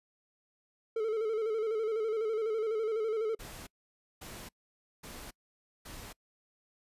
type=tone with vibrato; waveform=triangle; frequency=440 Hz; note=A4; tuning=in tune; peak=-27 dBFS; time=0.96-3.35 s; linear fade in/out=5 ms; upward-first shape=square; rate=12 Hz; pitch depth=50 cents each way
type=noise bursts; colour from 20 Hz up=pink; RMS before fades=-46 dBFS; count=4; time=3.39-6.13 s; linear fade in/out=10 ms; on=280 ms; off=540 ms
effects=noise-tail reverb RT60 0.1 s tail -26 dB re dry + resampled to 32000 Hz